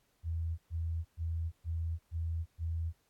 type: tone bursts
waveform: sine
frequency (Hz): 82.41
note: E2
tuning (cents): 0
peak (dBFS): -32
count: 6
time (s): 0.23-2.93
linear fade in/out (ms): 50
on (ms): 350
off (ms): 120
effects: pink hiss -74 dBFS RMS until 3.09 s + AAC 64 kbps